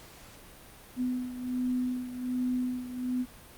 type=beating tone pair; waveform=sine; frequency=250.6 / 251.9 Hz; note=B3 / B3; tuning=+25 / +34 cents; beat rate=1.3 Hz; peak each=-30 / -35 dBFS; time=0.96-3.26 s; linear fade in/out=50 ms; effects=pink hiss -51 dBFS RMS until 3.57 s + Opus 48 kbps